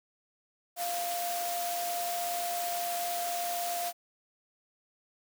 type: tone in noise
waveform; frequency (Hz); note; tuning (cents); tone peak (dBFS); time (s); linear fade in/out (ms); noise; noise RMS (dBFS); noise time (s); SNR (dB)
sine; 698; F5; -1; -32; 0.76-3.93; 50; white; -37; 0.76-3.93; +2
effects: high-pass 300 Hz 12 dB/octave